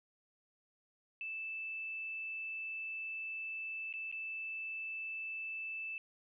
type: tone with dropouts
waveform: sine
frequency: 2637 Hz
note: E7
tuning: in tune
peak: -39 dBFS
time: 1.21-5.98 s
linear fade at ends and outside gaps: 1 ms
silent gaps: 3.927-3.938 / 4.115-4.125 s
effects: none